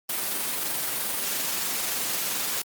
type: noise with amplitude modulation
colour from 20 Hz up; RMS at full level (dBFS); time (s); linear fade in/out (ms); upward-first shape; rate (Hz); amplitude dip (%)
white; -27; 0.09-2.62; 5; sine; 23; 25
effects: high-pass 150 Hz 12 dB/octave + Opus 32 kbps